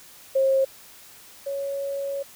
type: tone pair in turn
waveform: sine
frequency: 536 / 555.9 Hz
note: C5 / C#5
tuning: +42 / +5 cents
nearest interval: minor second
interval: 63 cents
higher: second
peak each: -17 / -26 dBFS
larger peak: first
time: 0.35-0.65 / 1.46-2.23 s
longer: second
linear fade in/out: 10 ms
effects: white hiss -48 dBFS RMS until 2.35 s